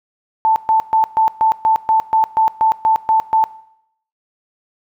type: tone bursts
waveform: sine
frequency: 883 Hz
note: A5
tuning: 6 cents sharp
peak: -10 dBFS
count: 13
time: 0.45-3.44 s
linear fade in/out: 0 ms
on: 110 ms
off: 130 ms
effects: noise-tail reverb RT60 0.7 s tail -18 dB re dry